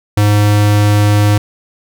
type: tone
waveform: square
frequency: 103.83 Hz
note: G#2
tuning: in tune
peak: -8 dBFS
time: 0.17-1.38 s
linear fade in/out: 5 ms
effects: none